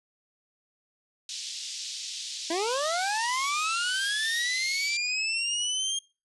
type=band-pass noise; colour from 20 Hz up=white; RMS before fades=-37 dBFS; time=1.29-4.97 s; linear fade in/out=2 ms; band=3200 to 6300 Hz; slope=24 dB/octave
type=linear sweep; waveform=25% pulse; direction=up; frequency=316.2 to 3229 Hz; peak=-23 dBFS; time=2.5-5.99 s; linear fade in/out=5 ms
effects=noise-tail reverb RT60 0.3 s tail -22 dB re dry + resampled to 24000 Hz